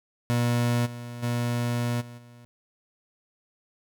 30% pulse tone with level steps, 120 Hz, B2, 49 cents flat, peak -19 / -33 / -22 / -38 / -45 dBFS, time 0.3-2.45 s, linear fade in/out 0 ms, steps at 0.85 / 1.22 / 2 / 2.17 s, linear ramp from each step 20 ms, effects none

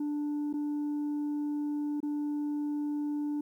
sine tone with dropouts, 294.3 Hz, D4, 4 cents sharp, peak -27 dBFS, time 0-3.41 s, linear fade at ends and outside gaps 5 ms, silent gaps 0.529-0.538 / 2.004-2.029 s, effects tanh soft clip ceiling -29 dBFS + 11-bit

